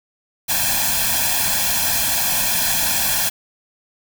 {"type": "noise with comb filter", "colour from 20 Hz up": "white", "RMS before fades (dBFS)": -19, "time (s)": [0.48, 3.3], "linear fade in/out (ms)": 20, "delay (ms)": 1.2, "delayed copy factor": 0.95, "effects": []}